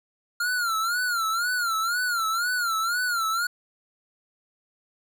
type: tone with vibrato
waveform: square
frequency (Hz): 1397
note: F6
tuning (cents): 0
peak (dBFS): -24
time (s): 0.4-3.47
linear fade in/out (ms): 5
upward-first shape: sine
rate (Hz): 2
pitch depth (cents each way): 120
effects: none